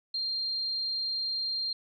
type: tone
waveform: sine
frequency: 4190 Hz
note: C8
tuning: 2 cents sharp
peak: -29 dBFS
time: 0.14-1.73 s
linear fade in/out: 5 ms
effects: none